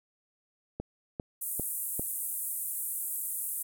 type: click train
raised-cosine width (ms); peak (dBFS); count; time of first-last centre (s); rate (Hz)
2; -21; 4; 0.8-1.995; 2.51
type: band-pass noise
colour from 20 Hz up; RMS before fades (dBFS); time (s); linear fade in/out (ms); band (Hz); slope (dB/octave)
pink; -35; 1.41-3.63; 10; 8700 to 16000; 48
effects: none